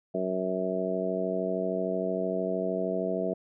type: harmonic tone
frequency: 93.1 Hz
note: F#2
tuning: 11 cents sharp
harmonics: 2 / 3 / 4 / 5 / 6 / 7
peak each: -34 / -37 / -34 / -34 / -38 / -31 dBFS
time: 0.14-3.34 s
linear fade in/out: 10 ms
effects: none